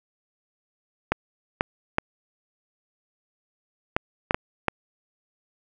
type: clicks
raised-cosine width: 0.5 ms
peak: -5 dBFS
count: 7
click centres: 1.12 / 1.609 / 1.984 / 3.965 / 4.309 / 4.345 / 4.683 s
effects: none